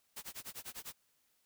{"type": "noise with tremolo", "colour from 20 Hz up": "white", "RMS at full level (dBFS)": -44, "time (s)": [0.16, 0.93], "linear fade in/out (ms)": 10, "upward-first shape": "sine", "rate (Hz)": 10, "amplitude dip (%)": 100, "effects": ["white hiss -75 dBFS RMS until 1.45 s"]}